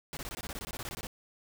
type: noise bursts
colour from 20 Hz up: pink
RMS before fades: -40 dBFS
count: 16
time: 0.13-1.069 s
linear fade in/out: 0 ms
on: 39 ms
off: 21 ms
effects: none